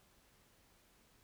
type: silence
effects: pink hiss -69 dBFS RMS until 1.23 s